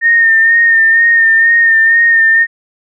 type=tone with vibrato; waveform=sine; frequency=1828 Hz; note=A#6; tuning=34 cents flat; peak=-5 dBFS; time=0.01-2.47 s; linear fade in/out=50 ms; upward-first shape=sine; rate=2.1 Hz; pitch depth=29 cents each way; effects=none

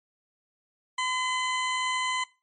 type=tone; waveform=20% pulse; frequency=1018 Hz; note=C6; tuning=48 cents flat; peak=-21 dBFS; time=0.98-2.24 s; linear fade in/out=5 ms; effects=noise-tail reverb RT60 0.3 s tail -21 dB re dry + MP3 32 kbps

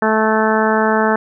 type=harmonic tone; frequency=218.4 Hz; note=A3; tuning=13 cents flat; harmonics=1 / 2 / 3 / 4 / 5 / 6 / 7 / 8; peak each=-18 / -18 / -20 / -19 / -23 / -23 / -22 / -24 dBFS; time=0.02-1.16 s; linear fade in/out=2 ms; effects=none

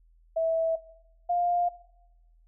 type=tone pair in turn; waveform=sine; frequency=653 / 702.4 Hz; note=E5 / F5; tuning=-17 / +10 cents; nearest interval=minor second; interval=127 cents; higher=second; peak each=-23 dBFS; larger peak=neither; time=0.36-0.76 / 1.29-1.69 s; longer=neither; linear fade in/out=10 ms; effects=noise-tail reverb RT60 0.9 s tail -18 dB re dry + added 41 Hz sine -57 dBFS peak until 2.47 s

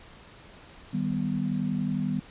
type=chord; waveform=sine; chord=Eb augmented; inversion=none; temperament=equal; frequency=155.56 / 196 / 246.9 Hz; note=Eb3 / G3 / B3; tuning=0 / 0 / 0 cents; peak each=-31 / -29 / -30 dBFS; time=0.93-2.2 s; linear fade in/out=10 ms; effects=pink hiss -50 dBFS RMS until 2.3 s + resampled to 8000 Hz

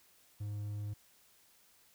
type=tone; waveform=triangle; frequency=103.83 Hz; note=G#2; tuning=in tune; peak=-35 dBFS; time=0.4-0.94 s; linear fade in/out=10 ms; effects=white hiss -66 dBFS RMS until 1.94 s

